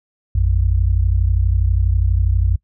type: tone pair together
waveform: sine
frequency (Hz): 56.7 / 89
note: A#1 / F2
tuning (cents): -47 / +33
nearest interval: minor sixth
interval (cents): 780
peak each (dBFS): -15 / -16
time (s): 0.35-2.56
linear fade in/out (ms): 5
effects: noise-tail reverb RT60 0.1 s tail -23 dB re dry